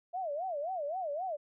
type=tone with vibrato; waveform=sine; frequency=659.3 Hz; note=E5; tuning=in tune; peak=-33 dBFS; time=0.13-1.37 s; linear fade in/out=20 ms; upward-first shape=sine; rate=3.8 Hz; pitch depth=260 cents each way; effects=none